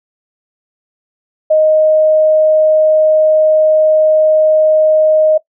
sine tone, 622.3 Hz, D#5, in tune, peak -6 dBFS, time 1.5-5.38 s, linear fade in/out 10 ms, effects noise-tail reverb RT60 0.1 s tail -18 dB re dry

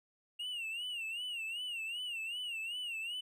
triangle tone with vibrato, 2804 Hz, F7, 6 cents sharp, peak -36 dBFS, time 0.39-3.21 s, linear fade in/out 10 ms, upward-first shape sine, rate 2.6 Hz, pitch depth 120 cents each way, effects none

